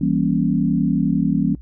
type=chord; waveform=sine; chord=E diminished seventh; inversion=none; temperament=equal with one note detuned; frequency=164.81 / 196 / 236.2 / 277.2 Hz; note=E3 / G3 / Bb3 / Db4; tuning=0 / 0 / +23 / 0 cents; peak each=-21 dBFS; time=0.01-1.55 s; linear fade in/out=5 ms; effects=noise-tail reverb RT60 0.1 s tail -21 dB re dry + added 60 Hz sine -36 dBFS peak until 1.61 s